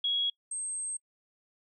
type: tone pair in turn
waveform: sine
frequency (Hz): 3322 / 8371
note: G#7 / C9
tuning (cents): 0 / 0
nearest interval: octave + major third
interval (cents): 1600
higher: second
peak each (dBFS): -26 / -33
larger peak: first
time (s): 0.04-0.3 / 0.51-0.97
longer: second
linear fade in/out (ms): 5
effects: noise-tail reverb RT60 0.1 s tail -26 dB re dry